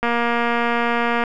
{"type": "click train", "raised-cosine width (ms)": 0.5, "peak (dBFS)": -6, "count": 286, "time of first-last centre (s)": [0.03, 1.238], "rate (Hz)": 236, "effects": []}